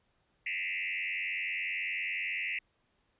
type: tone with frequency modulation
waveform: sine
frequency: 2349 Hz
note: D7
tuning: in tune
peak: -32 dBFS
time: 0.46-2.59 s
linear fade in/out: 5 ms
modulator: 90 Hz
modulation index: 4.5
effects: pink hiss -74 dBFS RMS until 3.19 s + resampled to 8000 Hz